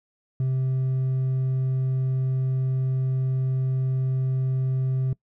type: tone with hard clipping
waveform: sine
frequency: 130.81 Hz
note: C3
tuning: in tune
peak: -22 dBFS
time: 0.4-5.13 s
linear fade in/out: 2 ms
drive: 2 dB
effects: noise-tail reverb RT60 0.1 s tail -22 dB re dry